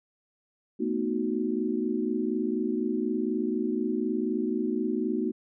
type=chord; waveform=sine; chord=B dominant seventh; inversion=third; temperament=equal with one note detuned; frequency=222.8 / 246.9 / 311.1 / 370 Hz; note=A3 / B3 / D#4 / F#4; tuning=+22 / 0 / 0 / 0 cents; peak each=-31 dBFS; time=0.79-5.32 s; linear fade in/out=20 ms; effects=none